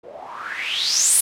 blue noise with low-pass filter sweep, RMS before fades -22 dBFS, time 0.03-1.21 s, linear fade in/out 10 ms, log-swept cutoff 450 to 11000 Hz, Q 7, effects none

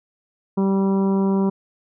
harmonic tone, 194.4 Hz, G3, 14 cents flat, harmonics 1 / 2 / 3 / 4 / 5 / 6 / 7, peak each -17 / -23 / -34 / -36 / -31 / -41 / -45 dBFS, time 0.57-1.5 s, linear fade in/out 10 ms, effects none

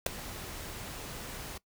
pink noise with ADSR envelope, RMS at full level -24 dBFS, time 0.06-1.58 s, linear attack 5 ms, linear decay 5 ms, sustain -18 dB, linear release 6 ms, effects noise-tail reverb RT60 0.1 s tail -20 dB re dry

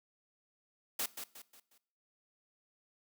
white noise with echo, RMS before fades -35 dBFS, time 0.99-1.06 s, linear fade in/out 5 ms, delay 180 ms, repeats 4, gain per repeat -8 dB, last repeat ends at 1.78 s, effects noise-tail reverb RT60 0.6 s tail -20 dB re dry + high-pass 200 Hz 12 dB/octave

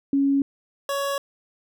sine / 25% pulse tone pair in turn, 277.2 / 558.6 Hz, C#4 / C#5, 0 / +13 cents, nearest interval octave, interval 1213 cents, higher second, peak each -17 / -20 dBFS, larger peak first, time 0.13-0.42 / 0.89-1.18 s, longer neither, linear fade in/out 2 ms, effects none

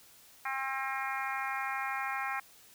harmonic tone, 267.6 Hz, C4, 39 cents sharp, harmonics 3 / 4 / 5 / 6 / 7 / 8 / 9, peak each -38 / -39 / -40 / -41 / -41 / -42 / -43 dBFS, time 0.45-2.4 s, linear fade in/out 5 ms, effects white hiss -58 dBFS RMS until 2.74 s

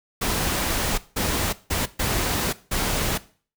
pink noise bursts at uneven times, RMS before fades -24 dBFS, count 5, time 0.21-0.98 / 1.16-1.53 / 1.7-1.86 / 1.99-2.53 / 2.71-3.18 s, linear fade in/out 10 ms, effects noise-tail reverb RT60 0.4 s tail -17 dB re dry

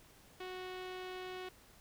sawtooth tone with low-pass filter, 368.8 Hz, F#4, 6 cents flat, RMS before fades -45 dBFS, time 0.4-1.49 s, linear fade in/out 5 ms, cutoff 3400 Hz, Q 1.7, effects pink hiss -62 dBFS RMS until 1.8 s

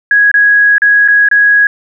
sine tone with dropouts, 1661.2 Hz, G#6, in tune, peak -4 dBFS, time 0.11-1.67 s, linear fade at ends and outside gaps 2 ms, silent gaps 0.315-0.341 / 0.782-0.819 / 1.078-1.084 / 1.287-1.313 s, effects none

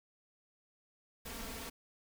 pink noise with comb filter, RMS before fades -44 dBFS, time 1.25-1.7 s, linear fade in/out 10 ms, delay 4.4 ms, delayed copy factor +0.85, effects none

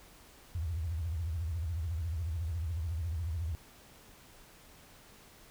sine tone with vibrato, 82.41 Hz, E2, in tune, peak -32 dBFS, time 0.55-3.55 s, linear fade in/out 0 ms, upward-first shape sine, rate 14 Hz, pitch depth 180 cents each way, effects pink hiss -57 dBFS RMS until 5.5 s

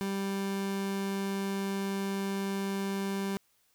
30% pulse tone, 196.2 Hz, G3, 2 cents sharp, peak -28 dBFS, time 0.01-3.37 s, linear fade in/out 0 ms, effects white hiss -70 dBFS RMS until 3.74 s

